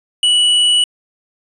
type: tone with tanh clipping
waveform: triangle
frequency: 2946 Hz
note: F#7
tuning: 8 cents flat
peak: -11 dBFS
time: 0.23-0.84 s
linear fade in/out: 2 ms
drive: 14 dB
effects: resampled to 24000 Hz